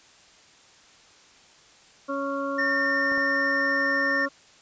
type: harmonic tone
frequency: 277.2 Hz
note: C#4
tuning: in tune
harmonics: 1 / 2 / 4 / 5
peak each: -31 / -30 / -32 / -35 dBFS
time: 2.08-4.29 s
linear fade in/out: 20 ms
type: tone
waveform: triangle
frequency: 1812 Hz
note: A#6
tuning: 50 cents flat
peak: -21 dBFS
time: 2.58-4.26 s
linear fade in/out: 10 ms
type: clicks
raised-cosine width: 1 ms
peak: -26 dBFS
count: 2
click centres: 3.12 / 3.178 s
effects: white hiss -54 dBFS RMS until 4.61 s + resampled to 16000 Hz